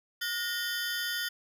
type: ring-modulated tone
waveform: 20% pulse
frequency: 1646 Hz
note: G#6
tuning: 16 cents flat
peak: -23 dBFS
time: 0.21-1.29 s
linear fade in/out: 10 ms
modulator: 206 Hz
effects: none